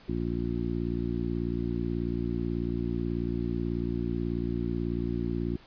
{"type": "harmonic tone", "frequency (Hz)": 58.27, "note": "A#1", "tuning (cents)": 0, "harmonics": [1, 2, 3, 4, 5, 6], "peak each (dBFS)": [-35, -35, -35, -35, -35, -35], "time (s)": [0.08, 5.57], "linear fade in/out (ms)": 10, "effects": ["pink hiss -55 dBFS RMS until 5.66 s", "resampled to 11025 Hz"]}